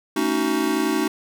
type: chord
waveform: square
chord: D# half-diminished seventh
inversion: second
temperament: just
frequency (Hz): 224 / 280 / 311.1 / 373.4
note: A3 / C#4 / D#4 / F#4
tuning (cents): +31 / +18 / 0 / +16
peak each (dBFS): -29 / -26 / -24 / -26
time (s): 0.16-1.08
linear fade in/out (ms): 5
effects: none